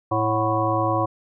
harmonic tone with a mistuned harmonic, 110.2 Hz, A2, 3 cents sharp, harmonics 1 / 3 / 5 / 7 / 9 / 10, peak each -26 / -26 / -26 / -26 / -26 / -26 dBFS, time 0.11-1.06 s, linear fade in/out 10 ms, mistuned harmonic 7, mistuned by -72 cents, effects none

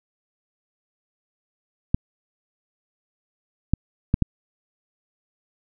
clicks, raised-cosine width 5 ms, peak -5 dBFS, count 4, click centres 1.945 / 3.736 / 4.141 / 4.223 s, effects none

